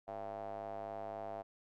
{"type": "tone with band-pass filter", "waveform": "square", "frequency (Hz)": 51.91, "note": "G#1", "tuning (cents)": 0, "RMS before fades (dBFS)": -44, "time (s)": [0.07, 1.43], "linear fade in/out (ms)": 20, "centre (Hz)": 700, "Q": 5.6, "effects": []}